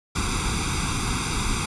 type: noise with comb filter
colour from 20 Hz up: pink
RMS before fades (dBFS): -25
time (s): 0.15-1.66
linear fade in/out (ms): 10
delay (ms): 0.83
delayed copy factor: +0.95
effects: resampled to 24000 Hz